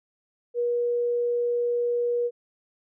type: tone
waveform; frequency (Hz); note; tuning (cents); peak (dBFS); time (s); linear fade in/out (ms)
sine; 480; B4; -49; -22; 0.54-2.31; 50
effects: none